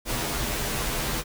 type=noise with comb filter; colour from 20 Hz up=pink; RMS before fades=-28 dBFS; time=0.05-1.24 s; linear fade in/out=50 ms; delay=11 ms; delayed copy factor=-0.95; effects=none